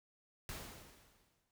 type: noise with exponential decay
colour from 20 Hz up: pink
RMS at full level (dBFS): -44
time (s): 0.49-1.51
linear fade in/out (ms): 1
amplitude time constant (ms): 220
effects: noise-tail reverb RT60 0.1 s tail -24 dB re dry